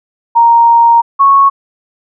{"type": "tone pair in turn", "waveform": "sine", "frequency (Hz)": [932.3, 1104.2], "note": ["A#5", "C#6"], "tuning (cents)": [0, -7], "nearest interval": "minor third", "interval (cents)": 293, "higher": "second", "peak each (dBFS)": -3, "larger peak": "neither", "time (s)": [[0.35, 1.02], [1.19, 1.5]], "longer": "first", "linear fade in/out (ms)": 20, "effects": []}